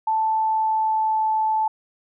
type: tone with pitch glide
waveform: sine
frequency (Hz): 880 to 872.9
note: A5 to A5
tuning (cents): 0 to -14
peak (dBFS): -18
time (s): 0.07-1.68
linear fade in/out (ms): 5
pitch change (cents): -14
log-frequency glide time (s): 0.19-1.26
effects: none